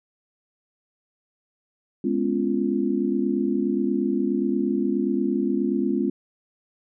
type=chord; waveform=sine; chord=C# dominant seventh; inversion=second; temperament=just; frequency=207.9 / 249.5 / 277.2 / 346.5 Hz; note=G#3 / B3 / C#4 / E#4; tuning=+2 / +18 / 0 / -14 cents; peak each=-26 dBFS; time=2.04-6.1 s; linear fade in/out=5 ms; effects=none